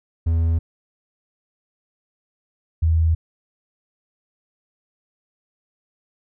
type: tone pair in turn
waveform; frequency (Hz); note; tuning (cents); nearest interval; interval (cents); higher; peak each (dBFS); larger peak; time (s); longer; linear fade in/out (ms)
triangle / sine; 82.41 / 81.18; E2 / E2; 0 / -26; unison; 26; first; -14; neither; 0.26-0.59 / 2.82-3.15; neither; 10
effects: none